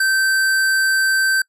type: tone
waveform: square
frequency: 1553 Hz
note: G6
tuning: 17 cents flat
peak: -15 dBFS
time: 0-1.42 s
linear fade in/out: 5 ms
effects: noise-tail reverb RT60 0.1 s tail -26 dB re dry + resampled to 32000 Hz